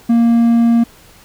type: tone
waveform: triangle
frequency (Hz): 233.1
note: A#3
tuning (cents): 0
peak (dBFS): -6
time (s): 0.09-0.84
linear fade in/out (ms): 10
effects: pink hiss -44 dBFS RMS until 1.24 s